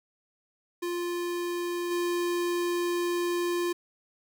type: tone with level steps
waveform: square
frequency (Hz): 349.2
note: F4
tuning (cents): 0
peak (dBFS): -30 / -27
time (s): 0.82-3.73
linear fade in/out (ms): 10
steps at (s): 1.9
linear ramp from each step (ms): 20
effects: 9-bit